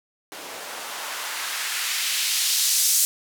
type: noise with band-pass filter sweep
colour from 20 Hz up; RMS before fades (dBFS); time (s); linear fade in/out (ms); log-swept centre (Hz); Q
blue; -25; 0.32-3.05; 0; 410 to 7200; 0.96
effects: none